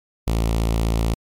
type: tone with notch filter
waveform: sawtooth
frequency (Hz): 56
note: A1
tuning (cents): +31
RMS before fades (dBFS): -20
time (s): 0.27-1.14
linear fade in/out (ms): 5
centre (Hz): 1600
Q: 1.7
effects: MP3 96 kbps